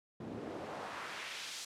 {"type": "noise with band-pass filter sweep", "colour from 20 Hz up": "pink", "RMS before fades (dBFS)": -44, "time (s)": [0.2, 1.65], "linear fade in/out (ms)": 5, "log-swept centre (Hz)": [210, 5700], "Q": 1, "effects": ["high-pass 80 Hz 12 dB/octave", "low-pass 12000 Hz 12 dB/octave"]}